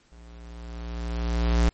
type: tone with level ramp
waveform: square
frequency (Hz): 58.27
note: A#1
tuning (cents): 0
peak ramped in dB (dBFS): -47 to -17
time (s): 0.12-1.69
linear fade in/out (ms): 0
effects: pink hiss -62 dBFS RMS until 1.73 s + MP3 32 kbps